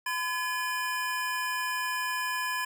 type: tone cluster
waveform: square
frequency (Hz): 1012 / 1700 / 2432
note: B5 / G#6 / D#7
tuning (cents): +42 / +40 / -40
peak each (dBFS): -33 / -33 / -39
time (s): 0.06-2.65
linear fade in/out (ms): 5
effects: none